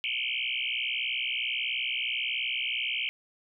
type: tone with frequency modulation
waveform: sine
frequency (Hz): 2694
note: E7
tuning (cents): +37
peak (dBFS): -28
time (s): 0.04-3.09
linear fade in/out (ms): 0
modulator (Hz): 61.5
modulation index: 7.5
effects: none